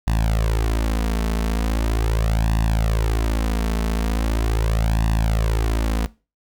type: tone with flanger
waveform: sawtooth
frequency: 55 Hz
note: A1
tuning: in tune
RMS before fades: -20 dBFS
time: 0.07-6.06 s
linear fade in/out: 0 ms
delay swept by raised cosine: 1.1 to 4.6 ms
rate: 0.4 Hz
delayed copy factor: +0.95
effects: noise-tail reverb RT60 0.3 s tail -20 dB re dry